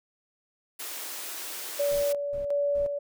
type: high-pass noise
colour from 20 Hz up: white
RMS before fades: -37 dBFS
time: 0.79-2.13 s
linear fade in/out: 10 ms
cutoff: 270 Hz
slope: 48 dB/octave
type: tone with tremolo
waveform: sine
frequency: 573 Hz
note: D5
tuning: 43 cents flat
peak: -23 dBFS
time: 1.79-2.99 s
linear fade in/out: 10 ms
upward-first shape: square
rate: 1.4 Hz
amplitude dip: 45%
type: noise bursts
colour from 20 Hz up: brown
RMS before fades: -43 dBFS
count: 3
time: 1.91-2.87 s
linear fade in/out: 2 ms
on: 120 ms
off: 300 ms
effects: none